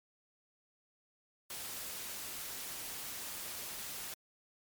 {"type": "noise", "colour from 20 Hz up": "white", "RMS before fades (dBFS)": -43, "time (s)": [1.5, 4.14], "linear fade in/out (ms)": 2, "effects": ["MP3 96 kbps"]}